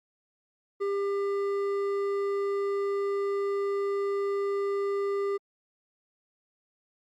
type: tone with hard clipping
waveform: sine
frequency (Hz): 399.3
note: G4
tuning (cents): +32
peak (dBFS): -28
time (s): 0.8-5.38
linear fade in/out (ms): 20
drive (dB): 8
effects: Opus 48 kbps